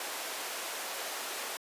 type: high-pass noise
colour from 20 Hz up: pink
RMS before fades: -38 dBFS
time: 0-1.57 s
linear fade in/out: 2 ms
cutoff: 490 Hz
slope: 12 dB/octave
effects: high-pass 300 Hz 12 dB/octave + resampled to 32000 Hz